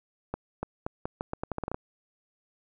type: accelerating click train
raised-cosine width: 1 ms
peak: -17 dBFS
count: 13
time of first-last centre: 0.34-1.745 s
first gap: 290 ms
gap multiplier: 0.81
effects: none